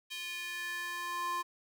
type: tone with high-pass filter sweep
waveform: square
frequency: 349.4 Hz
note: F4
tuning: 1 cent sharp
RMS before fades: -38 dBFS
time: 0.1-1.43 s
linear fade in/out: 20 ms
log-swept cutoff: 2900 to 930 Hz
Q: 3
effects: none

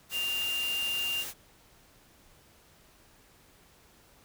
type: tone in noise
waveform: sine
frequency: 2796 Hz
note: F7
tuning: 1 cent sharp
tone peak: -29 dBFS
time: 0.11-1.25 s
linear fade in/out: 50 ms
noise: white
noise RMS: -39 dBFS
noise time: 0.09-1.34 s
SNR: +7 dB
effects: pink hiss -60 dBFS RMS until 4.24 s

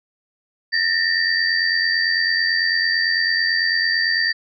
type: tone cluster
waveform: sine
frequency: 1794 / 1883 / 4641 Hz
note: A6 / A#6 / D8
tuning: +33 / +17 / -21 cents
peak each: -20 / -22 / -21 dBFS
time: 0.72-4.33 s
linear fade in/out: 20 ms
effects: none

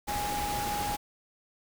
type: tone in noise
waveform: sine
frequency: 825 Hz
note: G#5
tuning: 12 cents flat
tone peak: -31 dBFS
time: 0.07-0.97 s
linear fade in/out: 20 ms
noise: pink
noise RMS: -35 dBFS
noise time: 0.07-0.97 s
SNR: +1 dB
effects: none

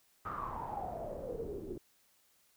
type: noise with low-pass filter sweep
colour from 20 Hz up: pink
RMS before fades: -41 dBFS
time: 0.25-1.78 s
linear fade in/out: 5 ms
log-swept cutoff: 1300 to 330 Hz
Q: 9.9
effects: white hiss -70 dBFS RMS until 2.56 s

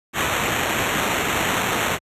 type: noise with sample-and-hold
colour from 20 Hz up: violet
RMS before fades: -22 dBFS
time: 0.13-1.99 s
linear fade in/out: 50 ms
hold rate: 4900 Hz
effects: high-pass 60 Hz 12 dB/octave + resampled to 32000 Hz

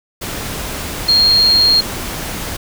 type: tone in noise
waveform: sine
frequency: 4236 Hz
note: C8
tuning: 21 cents sharp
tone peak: -8 dBFS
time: 1.08-1.81 s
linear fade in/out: 10 ms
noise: pink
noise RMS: -24 dBFS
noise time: 0.21-2.57 s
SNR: +13 dB
effects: none

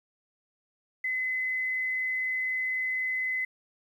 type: tone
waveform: sine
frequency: 2031 Hz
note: B6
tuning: 48 cents sharp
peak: -27 dBFS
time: 1.04-3.45 s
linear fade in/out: 5 ms
effects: 10-bit

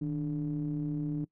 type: ring-modulated tone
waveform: triangle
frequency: 69.3 Hz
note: C#2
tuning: in tune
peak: -25 dBFS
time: 0.01-1.25 s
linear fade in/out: 10 ms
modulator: 225 Hz
effects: noise-tail reverb RT60 0.1 s tail -22 dB re dry

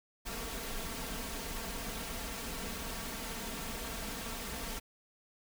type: noise with comb filter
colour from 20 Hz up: pink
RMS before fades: -40 dBFS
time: 0.25-4.8 s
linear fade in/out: 20 ms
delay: 4.4 ms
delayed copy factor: +0.65
effects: none

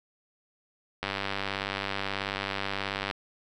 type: click train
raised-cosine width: 0.3 ms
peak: -14 dBFS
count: 206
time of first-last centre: 1.03-3.111 s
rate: 98.5 Hz
effects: none

